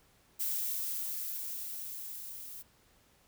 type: noise with level ramp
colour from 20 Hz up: violet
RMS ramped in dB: -33 to -46 dBFS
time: 0.39-2.63 s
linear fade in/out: 20 ms
effects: pink hiss -66 dBFS RMS until 3.27 s